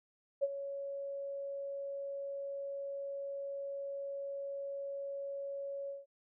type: tone with ADSR envelope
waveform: sine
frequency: 557 Hz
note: C#5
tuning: 8 cents sharp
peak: -26 dBFS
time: 0.41-6.06 s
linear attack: 24 ms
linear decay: 37 ms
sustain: -12 dB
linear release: 170 ms
effects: none